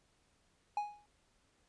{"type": "tone with exponential decay", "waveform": "triangle", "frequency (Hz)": 830.6, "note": "G#5", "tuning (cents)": 0, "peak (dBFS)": -28, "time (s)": [0.77, 1.06], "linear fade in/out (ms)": 2, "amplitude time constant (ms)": 63, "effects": ["pink hiss -73 dBFS RMS until 1.68 s", "resampled to 22050 Hz"]}